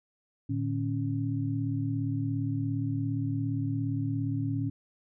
sine tone cluster, 112.9 / 150.2 / 276.3 Hz, A2 / D3 / C#4, +45 / +39 / -6 cents, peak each -30 / -35 / -32 dBFS, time 0.49-4.7 s, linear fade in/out 10 ms, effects none

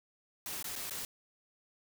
white noise with dropouts, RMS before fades -40 dBFS, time 0.46-1.05 s, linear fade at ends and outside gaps 1 ms, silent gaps 0.627-0.643 / 0.755-0.761 / 0.897-0.908 s, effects none

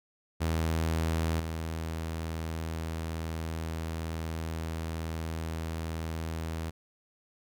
sawtooth tone with level steps, 81.1 Hz, E2, 28 cents flat, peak -23 / -29 dBFS, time 0.4-6.71 s, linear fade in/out 20 ms, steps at 1.4 s, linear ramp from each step 2 ms, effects none

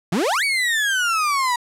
35% pulse exponential two-way sweep, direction up then down, 154.2 to 2294 to 953 Hz, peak -16 dBFS, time 0.12-1.56 s, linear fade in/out 5 ms, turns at 0.44 s, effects low-pass 11000 Hz 12 dB/octave

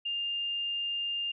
sine tone, 2806 Hz, F7, 8 cents sharp, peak -30 dBFS, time 0.05-1.32 s, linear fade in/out 10 ms, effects none

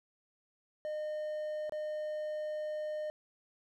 triangle tone with dropouts, 610 Hz, D#5, 34 cents flat, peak -33 dBFS, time 0.85-3.1 s, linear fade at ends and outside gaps 0 ms, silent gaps 1.695-1.722 s, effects none

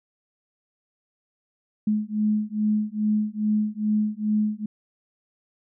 sine beating tone pair, 211.3 / 213.7 Hz, G#3 / G#3, +30 / +50 cents, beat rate 2.4 Hz, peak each -24 / -24 dBFS, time 1.87-4.66 s, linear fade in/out 5 ms, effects none

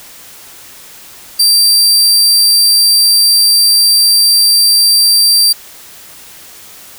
sawtooth tone, 4699 Hz, D8, in tune, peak -3 dBFS, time 1.39-5.53 s, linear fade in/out 10 ms, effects white hiss -35 dBFS RMS until 6.98 s

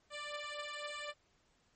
10% pulse beating tone pair, 587.3 / 591.3 Hz, D5 / D5, 0 / +12 cents, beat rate 4 Hz, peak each -37 / -35 dBFS, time 0.1-1.14 s, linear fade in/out 50 ms, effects pink hiss -73 dBFS RMS until 1.75 s + MP3 32 kbps

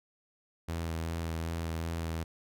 sawtooth tone with vibrato, 82.41 Hz, E2, in tune, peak -29 dBFS, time 0.68-2.24 s, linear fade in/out 10 ms, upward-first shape sine, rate 2.6 Hz, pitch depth 21 cents each way, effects none

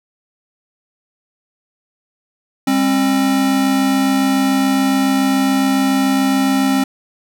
square tone pair together, 200.3 / 267.4 Hz, G3 / C4, +38 / +38 cents, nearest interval perfect fourth, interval 500 cents, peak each -21 / -14 dBFS, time 2.67-6.84 s, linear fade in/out 5 ms, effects none

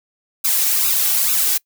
blue noise with flanger, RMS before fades -17 dBFS, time 0.44-1.58 s, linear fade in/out 10 ms, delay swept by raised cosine 0.77 to 2.67 ms, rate 2.3 Hz, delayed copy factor +0.95, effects noise-tail reverb RT60 0.1 s tail -25 dB re dry

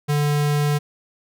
square tone, 146.83 Hz, D3, in tune, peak -18 dBFS, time 0.08-0.79 s, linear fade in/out 20 ms, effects none

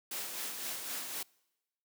white noise with tremolo, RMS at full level -38 dBFS, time 0.11-1.23 s, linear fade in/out 5 ms, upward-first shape sine, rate 3.9 Hz, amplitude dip 40%, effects noise-tail reverb RT60 1.0 s tail -26 dB re dry + high-pass 200 Hz 12 dB/octave

